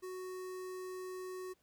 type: tone with notch filter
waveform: square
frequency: 370 Hz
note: F#4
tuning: in tune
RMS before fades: -44 dBFS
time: 0.02-1.54 s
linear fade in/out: 20 ms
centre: 3100 Hz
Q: 1.1
effects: pink hiss -75 dBFS RMS until 1.62 s